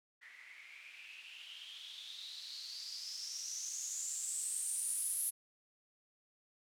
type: noise with low-pass filter sweep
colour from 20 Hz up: violet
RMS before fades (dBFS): -43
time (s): 0.21-5.31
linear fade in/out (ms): 20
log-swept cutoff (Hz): 1900 to 11000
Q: 8.2
effects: none